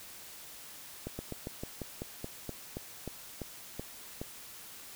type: slowing click train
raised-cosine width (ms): 2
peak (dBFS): -24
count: 14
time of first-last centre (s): 1.07-4.215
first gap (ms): 120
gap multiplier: 1.11
effects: white hiss -49 dBFS RMS until 4.95 s